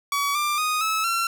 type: tone with pitch steps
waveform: sawtooth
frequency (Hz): 1135 / 1187.3 / 1242 / 1299.3 / 1359.1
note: C#6 / D6 / D#6 / E6 / F6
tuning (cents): +41 / +19 / -3 / -25 / -48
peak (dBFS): -18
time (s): 0.12-1.27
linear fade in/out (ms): 2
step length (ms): 230
effects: none